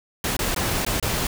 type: noise with dropouts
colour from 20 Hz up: pink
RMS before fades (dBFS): -24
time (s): 0.24-1.27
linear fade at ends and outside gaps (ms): 2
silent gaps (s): 0.367-0.391 / 0.547-0.562 / 0.85-0.864 / 0.999-1.026
effects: none